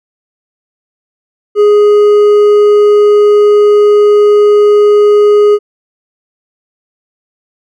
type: tone with hard clipping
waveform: triangle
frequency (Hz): 415.3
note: G#4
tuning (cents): 0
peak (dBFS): -4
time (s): 1.55-5.59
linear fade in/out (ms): 50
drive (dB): 7
effects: none